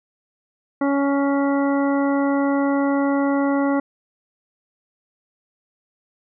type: harmonic tone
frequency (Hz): 279.5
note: C#4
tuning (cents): +14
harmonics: 1 / 2 / 3 / 4 / 5 / 7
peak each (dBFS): -18 / -24 / -28 / -30 / -32 / -35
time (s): 0.81-3.8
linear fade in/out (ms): 5
effects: none